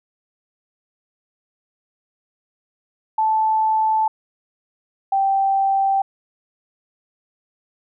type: tone pair in turn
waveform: sine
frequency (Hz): 875 / 781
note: A5 / G5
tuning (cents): -10 / -7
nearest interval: major second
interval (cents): 197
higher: first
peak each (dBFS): -15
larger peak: neither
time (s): 3.18-4.08 / 5.12-6.02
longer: neither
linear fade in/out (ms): 5
effects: none